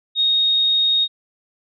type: tone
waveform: sine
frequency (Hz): 3729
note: A#7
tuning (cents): 0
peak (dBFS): -14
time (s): 0.15-1.08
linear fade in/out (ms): 50
effects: none